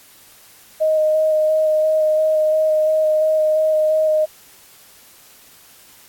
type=tone with vibrato; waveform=sine; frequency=622.3 Hz; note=D#5; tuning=in tune; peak=-13 dBFS; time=0.8-4.26 s; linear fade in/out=20 ms; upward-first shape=square; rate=2.9 Hz; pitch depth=10 cents each way; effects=white hiss -47 dBFS RMS until 6.08 s + AAC 64 kbps